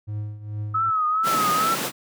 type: tone with tremolo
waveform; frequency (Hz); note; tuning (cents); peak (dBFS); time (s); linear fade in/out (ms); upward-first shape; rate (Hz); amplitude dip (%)
triangle; 105.3; G#2; +24; -23; 0.07-0.91; 20; triangle; 2.3; 80
type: tone with vibrato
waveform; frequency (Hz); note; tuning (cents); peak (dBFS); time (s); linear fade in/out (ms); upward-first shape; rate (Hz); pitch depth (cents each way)
sine; 1283; E6; -47; -19; 0.74-1.75; 10; triangle; 2.3; 83
type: high-pass noise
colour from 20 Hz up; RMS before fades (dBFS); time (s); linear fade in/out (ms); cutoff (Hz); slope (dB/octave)
pink; -27; 1.23-1.92; 50; 130; 96
effects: none